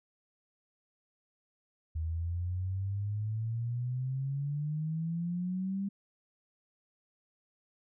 sine exponential sweep, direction up, 78.8 to 199.9 Hz, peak -31 dBFS, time 1.95-5.89 s, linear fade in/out 10 ms, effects none

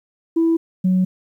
sine tone pair in turn, 329.6 / 184.98 Hz, E4 / F#3, 0 / 0 cents, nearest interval minor seventh, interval 1000 cents, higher first, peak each -12 dBFS, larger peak neither, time 0.36-0.57 / 0.84-1.05 s, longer neither, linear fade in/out 10 ms, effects tanh soft clip ceiling -10 dBFS + 9-bit

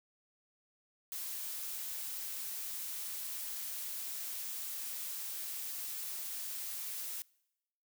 blue noise, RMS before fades -41 dBFS, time 1.12-7.22 s, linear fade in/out 0 ms, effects noise-tail reverb RT60 0.9 s tail -25 dB re dry

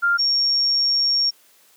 sine tone pair in turn, 1396.9 / 5536 Hz, F6 / F8, 0 / -16 cents, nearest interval 2 octaves, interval 2384 cents, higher second, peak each -15 / -16 dBFS, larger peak first, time 0.02-0.18 / 0.18-1.31 s, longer second, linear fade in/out 20 ms, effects white hiss -55 dBFS RMS until 1.76 s + high-pass 200 Hz 12 dB/octave

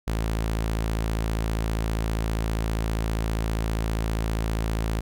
sawtooth tone, 55 Hz, A1, in tune, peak -20 dBFS, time 0.07-5.01 s, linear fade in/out 10 ms, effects none

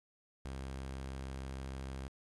sawtooth tone, 66.5 Hz, C2, 29 cents sharp, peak -37 dBFS, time 0.45-2.08 s, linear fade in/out 0 ms, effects resampled to 24000 Hz + 11-bit

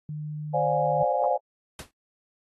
sine tone, 151.2 Hz, D#3, 49 cents flat, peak -31 dBFS, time 0.09-1.03 s, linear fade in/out 2 ms
sine chord, D half-diminished seventh, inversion third, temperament equal with one note detuned, 523.3 / 587.3 / 711.9 / 830.6 Hz, C5 / D5 / F5 / Ab5, 0 / 0 / +33 / 0 cents, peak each -27 dBFS, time 0.53-1.38 s, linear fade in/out 20 ms
pink noise with exponential decay, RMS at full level -34 dBFS, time 1.79-1.91 s, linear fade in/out 2 ms, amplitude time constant 26 ms
effects AAC 32 kbps

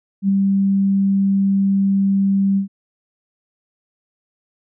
sine tone with ADSR envelope, 196 Hz, G3, in tune, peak -11 dBFS, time 0.22-2.68 s, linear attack 68 ms, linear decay 6 ms, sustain -2 dB, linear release 110 ms, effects none

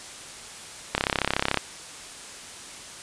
click train, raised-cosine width 0.3 ms, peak -5 dBFS, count 22, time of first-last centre 0.95-1.573 s, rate 33.7 Hz, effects white hiss -41 dBFS RMS until 3.02 s + resampled to 22050 Hz

